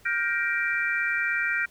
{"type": "chord", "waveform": "sine", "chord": "G minor seventh", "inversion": "third", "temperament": "just", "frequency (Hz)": [1411.2, 1568, 1881.6, 2352], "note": ["F6", "G6", "Bb6", "D7"], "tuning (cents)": [18, 0, 16, 2], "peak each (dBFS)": -29, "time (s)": [0.05, 1.66], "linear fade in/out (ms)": 10, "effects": ["pink hiss -57 dBFS RMS until 1.7 s"]}